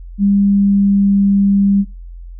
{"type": "tone with pitch glide", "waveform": "sine", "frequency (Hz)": [200, 198.73], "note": ["G3", "G3"], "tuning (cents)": [35, 24], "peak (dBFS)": -9, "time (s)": [0.18, 1.85], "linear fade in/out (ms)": 50, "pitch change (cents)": -11, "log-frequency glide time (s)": [0.39, 1.17], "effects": ["noise-tail reverb RT60 0.3 s tail -22 dB re dry", "added 43 Hz sine -29 dBFS peak until 2.39 s"]}